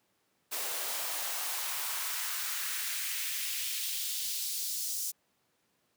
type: noise with high-pass filter sweep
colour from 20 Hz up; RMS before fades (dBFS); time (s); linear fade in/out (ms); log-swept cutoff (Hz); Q
white; -35; 0.51-5.12; 20; 450 to 6100; 1.4
effects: pink hiss -74 dBFS RMS until 5.96 s + high-pass 150 Hz 12 dB/octave